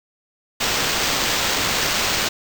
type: noise with sample-and-hold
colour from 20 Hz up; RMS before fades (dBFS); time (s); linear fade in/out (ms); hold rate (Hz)
white; -21; 0.6-2.29; 10; 11025
effects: none